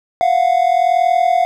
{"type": "tone pair together", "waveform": "triangle", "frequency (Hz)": [688, 728.9], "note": ["F5", "F#5"], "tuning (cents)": [-26, -26], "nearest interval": "minor second", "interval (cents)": 100, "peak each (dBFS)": -12, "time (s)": [0.21, 1.45], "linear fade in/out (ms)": 0, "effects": []}